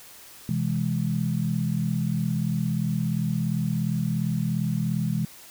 sine chord, C augmented, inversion none, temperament equal with one note detuned, 127.53 / 164.81 / 207.7 Hz, C3 / E3 / G#3, -44 / 0 / 0 cents, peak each -28 / -26 / -28 dBFS, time 0.49-5.25 s, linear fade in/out 2 ms, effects white hiss -47 dBFS RMS until 5.5 s

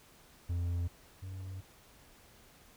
triangle tone pair in turn, 86.7 / 94.41 Hz, F2 / F#2, -12 / +35 cents, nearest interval minor second, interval 147 cents, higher second, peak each -29 / -38 dBFS, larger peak first, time 0.49-0.88 / 1.22-1.61 s, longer neither, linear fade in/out 10 ms, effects pink hiss -60 dBFS RMS until 2.76 s

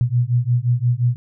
sine beating tone pair, 119 / 124.7 Hz, A#2 / B2, +36 / +17 cents, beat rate 5.7 Hz, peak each -18 dBFS, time 0.01-1.16 s, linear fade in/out 0 ms, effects none

